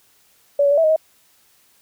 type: tone with pitch steps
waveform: sine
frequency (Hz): 571 / 565 / 577 / 653 / 624 / 634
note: D5 / C#5 / D5 / E5 / D#5 / D#5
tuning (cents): -49 / +33 / -31 / -17 / +5 / +32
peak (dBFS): -12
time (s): 0.59-0.962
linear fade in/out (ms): 5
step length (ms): 62
effects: white hiss -57 dBFS RMS until 1.81 s